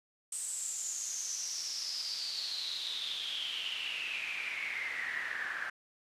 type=noise with band-pass filter sweep; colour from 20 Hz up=pink; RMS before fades=-38 dBFS; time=0.32-5.7 s; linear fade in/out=5 ms; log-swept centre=8300 to 1600 Hz; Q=9.6; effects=resampled to 32000 Hz